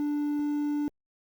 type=tone with quantisation; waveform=triangle; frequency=293.7 Hz; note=D4; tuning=in tune; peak=-24 dBFS; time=0-0.88 s; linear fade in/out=0 ms; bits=9; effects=Opus 24 kbps